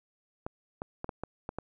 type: clicks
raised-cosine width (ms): 1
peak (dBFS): -21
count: 7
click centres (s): 0.465 / 0.819 / 1.044 / 1.092 / 1.236 / 1.491 / 1.586
effects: none